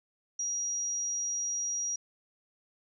sine tone, 5740 Hz, F8, 47 cents sharp, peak -30 dBFS, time 0.39-1.96 s, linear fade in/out 5 ms, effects none

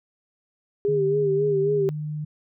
sine tone with vibrato, 401.9 Hz, G4, 43 cents sharp, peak -19 dBFS, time 0.85-1.89 s, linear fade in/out 0 ms, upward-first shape sine, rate 3.7 Hz, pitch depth 60 cents each way
sine tone with pitch glide, 150.3 to 151.26 Hz, D3 to D#3, +40 to -49 cents, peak -27 dBFS, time 0.88-2.25 s, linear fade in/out 10 ms, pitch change +11 cents, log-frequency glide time 1.11-1.69 s
effects none

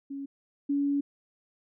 sine tone pair in turn, 277.2 / 283.2 Hz, C#4 / C#4, 0 / +37 cents, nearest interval unison, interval 37 cents, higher second, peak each -34 / -24 dBFS, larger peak second, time 0.1-0.26 / 0.69-1.01 s, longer second, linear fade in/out 10 ms, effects none

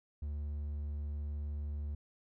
triangle tone, 73.42 Hz, D2, in tune, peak -34 dBFS, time 0.22-1.95 s, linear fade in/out 5 ms, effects none

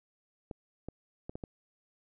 clicks, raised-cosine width 2 ms, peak -26 dBFS, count 5, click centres 0.512 / 0.886 / 1.295 / 1.355 / 1.438 s, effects none

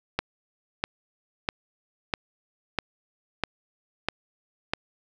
click train, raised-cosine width 0.3 ms, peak -8 dBFS, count 8, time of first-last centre 0.19-4.735 s, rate 1.54 Hz, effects none

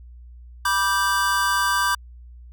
square chord, G major, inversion first, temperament just, 980 / 1176 / 1568 Hz, B5 / D6 / G6, -14 / +2 / 0 cents, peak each -25 / -24 / -23 dBFS, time 0.65-1.95 s, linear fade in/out 5 ms, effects added 60 Hz sine -40 dBFS peak until 2.52 s

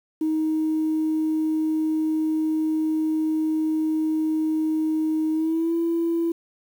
sine tone with pitch glide, 313.8 to 334.4 Hz, D#4 to E4, +15 to +25 cents, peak -19 dBFS, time 0.21-6.32 s, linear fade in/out 5 ms, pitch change +110 cents, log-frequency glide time 5.33-5.74 s, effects tanh soft clip ceiling -16 dBFS + 8-bit

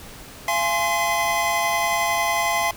square tone cluster, 683 / 835 / 1050 / 2038 Hz, F5 / G#5 / C6 / C7, -39 / +9 / +6 / -46 cents, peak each -26 dBFS, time 0.48-2.71 s, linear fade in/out 2 ms, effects pink hiss -41 dBFS RMS until 2.76 s

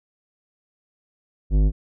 triangle tone with tanh clipping, 51.1 Hz, G#1, 27 cents flat, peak -16 dBFS, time 1.5-1.72 s, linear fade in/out 50 ms, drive 18 dB, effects none

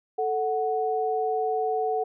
sine tone pair together, 440 / 740 Hz, A4 / F#5, 0 / 0 cents, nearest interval major sixth, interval 900 cents, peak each -26 dBFS, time 0.18-2.04 s, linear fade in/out 10 ms, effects none

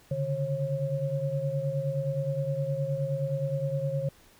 sine tone cluster, 138.2 / 147.8 / 542 Hz, C#3 / D3 / C#5, -5 / +11 / -39 cents, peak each -32 / -31 / -31 dBFS, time 0.11-4.09 s, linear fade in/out 5 ms, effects pink hiss -58 dBFS RMS until 4.39 s

